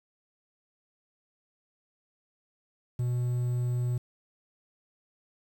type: tone with quantisation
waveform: triangle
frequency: 122.8 Hz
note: B2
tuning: 9 cents flat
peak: -24 dBFS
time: 2.99-3.98 s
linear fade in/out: 5 ms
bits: 9
effects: none